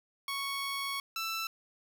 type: tone pair in turn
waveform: 15% pulse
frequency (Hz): 1108.7 / 1329.6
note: C#6 / E6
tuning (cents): 0 / +15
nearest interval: minor third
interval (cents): 315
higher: second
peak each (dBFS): -27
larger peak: neither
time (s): 0.28-1 / 1.16-1.47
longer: first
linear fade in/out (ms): 2
effects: none